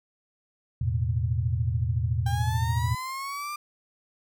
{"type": "chord", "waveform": "sine", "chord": "E suspended fourth", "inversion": "none", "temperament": "just", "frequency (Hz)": [82.41, 109.88, 123.61], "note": ["E2", "A2", "B2"], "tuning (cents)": [0, -2, 2], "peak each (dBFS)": [-28, -27, -28], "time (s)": [0.81, 2.95], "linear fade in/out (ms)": 5}
{"type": "linear sweep", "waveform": "35% pulse", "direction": "up", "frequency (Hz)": [789, 1200], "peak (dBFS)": -30, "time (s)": [2.26, 3.56], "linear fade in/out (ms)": 5}
{"effects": []}